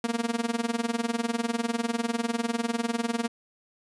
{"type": "tone with tremolo", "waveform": "sawtooth", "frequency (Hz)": 233.1, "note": "A#3", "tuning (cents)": 0, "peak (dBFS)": -19, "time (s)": [0.04, 3.28], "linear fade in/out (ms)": 2, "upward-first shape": "sine", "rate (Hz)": 20, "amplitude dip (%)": 90, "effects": ["resampled to 24000 Hz"]}